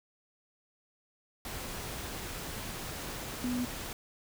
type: tone in noise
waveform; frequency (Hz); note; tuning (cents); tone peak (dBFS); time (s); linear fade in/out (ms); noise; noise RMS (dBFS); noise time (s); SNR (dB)
sine; 246.9; B3; 0; -30; 3.44-3.65; 2; pink; -40; 1.45-3.93; +7
effects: none